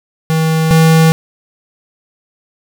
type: tone pair in turn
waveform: square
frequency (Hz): 160 / 161.21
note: D#3 / E3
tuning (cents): +49 / -38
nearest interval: unison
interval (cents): 13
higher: second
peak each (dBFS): -11 / -6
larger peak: second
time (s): 0.3-0.71 / 0.71-1.12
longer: neither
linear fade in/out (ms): 0
effects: none